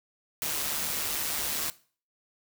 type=noise with amplitude modulation; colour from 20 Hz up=white; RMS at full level=-29 dBFS; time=0.42-1.7 s; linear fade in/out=0 ms; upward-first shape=sine; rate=150 Hz; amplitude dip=45%; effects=noise-tail reverb RT60 0.4 s tail -18 dB re dry